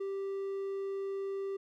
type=tone; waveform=triangle; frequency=391.8 Hz; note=G4; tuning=1 cent flat; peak=-32 dBFS; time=0-1.57 s; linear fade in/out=10 ms; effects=none